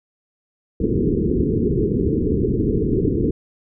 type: low-pass noise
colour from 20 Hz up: white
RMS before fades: -19 dBFS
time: 0.8-3.31 s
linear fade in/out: 5 ms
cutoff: 450 Hz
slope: 96 dB/octave
effects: none